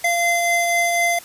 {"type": "tone pair together", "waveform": "square", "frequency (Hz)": [690, 2066], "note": ["F5", "C7"], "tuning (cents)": [-21, -22], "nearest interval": "octave + perfect fifth", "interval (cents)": 1899, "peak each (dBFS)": -20, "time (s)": [0.04, 1.19], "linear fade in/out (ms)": 5, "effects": ["white hiss -41 dBFS RMS until 1.24 s", "resampled to 32000 Hz"]}